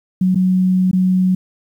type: tone with dropouts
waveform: sine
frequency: 185 Hz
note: F#3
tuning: in tune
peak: -11 dBFS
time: 0.21-1.35 s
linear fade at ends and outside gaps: 5 ms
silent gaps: 0.347-0.356 / 0.913-0.93 s
effects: 8-bit